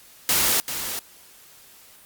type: noise with echo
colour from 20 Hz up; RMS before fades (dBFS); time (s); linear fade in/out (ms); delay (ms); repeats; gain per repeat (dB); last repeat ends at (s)
white; -20; 0.29-0.6; 0; 390; 1; -9; 0.99
effects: white hiss -50 dBFS RMS until 2.05 s + Opus 48 kbps